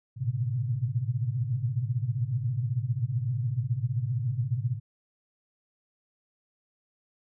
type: tone cluster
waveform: sine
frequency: 108.4 / 117.1 / 124.4 / 139.3 Hz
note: A2 / A#2 / B2 / C#3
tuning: -25 / +8 / +13 / +9 cents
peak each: -32 / -34 / -29 / -34 dBFS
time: 0.16-4.8 s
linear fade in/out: 50 ms
effects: none